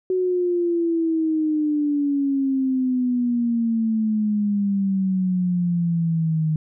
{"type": "exponential sweep", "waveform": "sine", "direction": "down", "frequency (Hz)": [372.6, 154.9], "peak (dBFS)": -18, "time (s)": [0.1, 6.56], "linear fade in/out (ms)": 2, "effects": []}